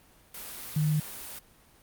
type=tone in noise; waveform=sine; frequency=152.6 Hz; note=D#3; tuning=33 cents flat; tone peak=-23 dBFS; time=0.76-1 s; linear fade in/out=5 ms; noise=white; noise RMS=-41 dBFS; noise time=0.34-1.39 s; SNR=+15 dB; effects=pink hiss -59 dBFS RMS until 1.82 s + Opus 32 kbps